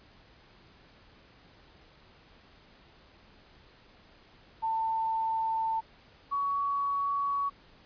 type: tone pair in turn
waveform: sine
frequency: 894 / 1124.5 Hz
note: A5 / C#6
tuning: +27 / +24 cents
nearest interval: major third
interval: 397 cents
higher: second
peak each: -27 dBFS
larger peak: neither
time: 4.62-5.81 / 6.31-7.5 s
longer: neither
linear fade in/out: 20 ms
effects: pink hiss -58 dBFS RMS until 7.85 s + resampled to 11025 Hz